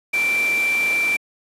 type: tone in noise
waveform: sine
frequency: 2347 Hz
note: D7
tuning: 2 cents flat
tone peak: -17 dBFS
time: 0.13-1.17 s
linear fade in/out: 10 ms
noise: pink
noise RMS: -30 dBFS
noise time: 0.13-1.17 s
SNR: +10 dB
effects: high-pass 300 Hz 12 dB/octave + resampled to 32000 Hz